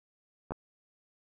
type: clicks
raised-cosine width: 1 ms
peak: -22 dBFS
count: 2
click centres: 0.508 / 0.52 s
effects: none